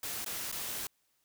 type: noise with dropouts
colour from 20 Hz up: white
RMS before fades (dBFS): -38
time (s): 0.03-0.87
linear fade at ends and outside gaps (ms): 2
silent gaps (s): 0.246-0.261 / 0.516-0.524
effects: white hiss -75 dBFS RMS until 1.24 s